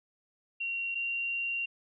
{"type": "tone pair in turn", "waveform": "sine", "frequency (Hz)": [2749, 2761], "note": ["F7", "F7"], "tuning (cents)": [-28, -20], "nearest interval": "unison", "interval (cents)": 8, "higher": "second", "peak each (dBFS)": [-31, -30], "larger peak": "second", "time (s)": [[0.6, 0.95], [0.95, 1.66]], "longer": "second", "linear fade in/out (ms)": 10, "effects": []}